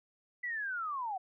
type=linear sweep; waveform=sine; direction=down; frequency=2000 to 724 Hz; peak=-34 dBFS; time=0.43-1.18 s; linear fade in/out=10 ms; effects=none